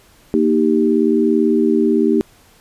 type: chord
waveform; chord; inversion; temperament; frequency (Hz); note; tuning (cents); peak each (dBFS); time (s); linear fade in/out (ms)
sine; Eb major; second; equal; 233.1 / 311.1 / 392; Bb3 / Eb4 / G4; 0 / 0 / 0; -16; 0.34-2.21; 0
effects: pink hiss -50 dBFS RMS until 2.6 s + resampled to 32000 Hz